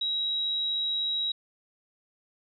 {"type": "tone", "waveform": "sine", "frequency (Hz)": 3849, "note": "B7", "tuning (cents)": -45, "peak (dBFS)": -26, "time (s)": [0.01, 1.32], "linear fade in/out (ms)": 5, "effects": []}